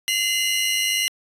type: tone cluster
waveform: sawtooth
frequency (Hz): 2058 / 2817 / 2918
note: C7 / F7 / F#7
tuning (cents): -29 / +14 / -25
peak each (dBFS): -21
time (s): 0.08-1.08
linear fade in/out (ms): 0
effects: resampled to 32000 Hz